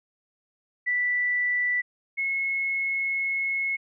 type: tone pair in turn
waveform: sine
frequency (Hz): 1971 / 2179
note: B6 / C#7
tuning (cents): -4 / -30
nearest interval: major second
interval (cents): 174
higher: second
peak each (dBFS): -22 / -24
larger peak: first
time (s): 0.86-1.82 / 2.17-3.77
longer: second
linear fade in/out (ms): 20
effects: none